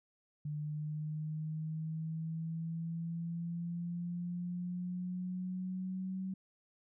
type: linear sweep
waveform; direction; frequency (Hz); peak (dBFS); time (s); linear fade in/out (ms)
sine; up; 149 to 189.4; -36; 0.45-6.34; 5
effects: none